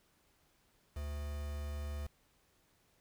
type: tone with quantisation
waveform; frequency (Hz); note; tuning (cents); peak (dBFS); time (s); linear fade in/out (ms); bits
triangle; 73.2; D2; -5; -36; 0.96-2.07; 5; 8
effects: pink hiss -72 dBFS RMS until 3 s